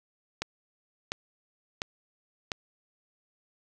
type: click train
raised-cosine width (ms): 0.2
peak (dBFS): -13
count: 4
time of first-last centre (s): 0.42-2.518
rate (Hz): 1.43
effects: none